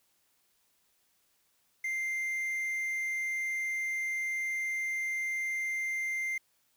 triangle tone with quantisation, 2093 Hz, C7, in tune, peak -29 dBFS, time 1.84-6.38 s, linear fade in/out 5 ms, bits 9, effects white hiss -72 dBFS RMS until 6.76 s

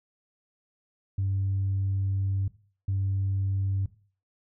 sine tone bursts at uneven times, 97.2 Hz, G2, 14 cents flat, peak -23 dBFS, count 2, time 1.18-2.48 / 2.88-3.86 s, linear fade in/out 5 ms, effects noise-tail reverb RT60 0.4 s tail -17 dB re dry + tanh soft clip ceiling -21 dBFS

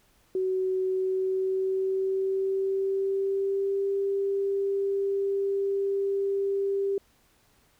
sine tone with pitch glide, 374.9 to 394.9 Hz, F#4 to G4, +23 to +13 cents, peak -24 dBFS, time 0.35-6.98 s, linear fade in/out 2 ms, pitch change +90 cents, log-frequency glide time 0.83-3.89 s, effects pink hiss -64 dBFS RMS until 7.79 s

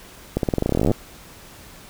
accelerating click train, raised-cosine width 2 ms, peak -6 dBFS, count 21, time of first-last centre 0.37-0.915 s, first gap 62 ms, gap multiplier 0.9, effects pink hiss -44 dBFS RMS until 1.89 s

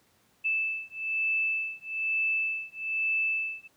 sine beating tone pair, 2632 / 2633.1 Hz, E7 / E7, -3 / -3 cents, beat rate 1.1 Hz, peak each -30 dBFS, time 0.44-3.68 s, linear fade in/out 20 ms, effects pink hiss -66 dBFS RMS until 3.76 s + high-pass 80 Hz 12 dB/octave

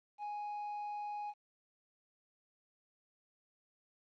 triangle tone with quantisation, 830.6 Hz, G#5, in tune, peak -37 dBFS, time 0.18-1.34 s, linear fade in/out 50 ms, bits 11, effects low-pass 4000 Hz 12 dB/octave

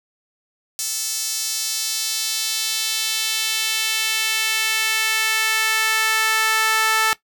sawtooth tone with high-pass filter sweep, 440 Hz, A4, in tune, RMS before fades -21 dBFS, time 0.79-7.13 s, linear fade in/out 0 ms, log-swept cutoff 6100 to 1300 Hz, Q 1.4, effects noise-tail reverb RT60 0.1 s tail -17 dB re dry

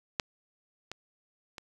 clicks, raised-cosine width 0.2 ms, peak -10 / -21 / -24 dBFS, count 3, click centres 0.198 / 0.916 / 1.582 s, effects 8-bit

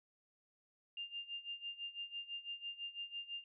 sine tone with tremolo, 2801 Hz, F7, 4 cents sharp, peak -40 dBFS, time 0.97-3.44 s, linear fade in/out 2 ms, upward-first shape sine, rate 6 Hz, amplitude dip 85%, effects none

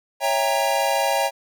square chord, C# diminished seventh, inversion none, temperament equal with one note detuned, 554.4 / 659.3 / 798.6 / 932.3 Hz, C#5 / E5 / G5 / Bb5, 0 / 0 / +32 / 0 cents, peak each -25 / -26 / -24 / -26 dBFS, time 0.2-1.31 s, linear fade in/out 50 ms, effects none

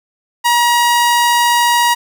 sawtooth tone, 954 Hz, A#5, 40 cents sharp, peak -6 dBFS, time 0.44-1.95 s, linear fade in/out 20 ms, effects none

